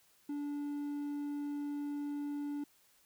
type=tone; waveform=triangle; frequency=289.6 Hz; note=D4; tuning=24 cents flat; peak=-34 dBFS; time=0.29-2.64 s; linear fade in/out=5 ms; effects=white hiss -68 dBFS RMS until 3.05 s